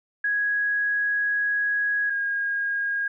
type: tone pair in turn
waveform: sine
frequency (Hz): 1661.2 / 1630.8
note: G#6 / G#6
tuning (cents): 0 / -32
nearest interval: unison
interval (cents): 32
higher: first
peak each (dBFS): -21 / -23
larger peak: first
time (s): 0.24-2.1 / 2.1-3.08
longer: first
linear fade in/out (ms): 5
effects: none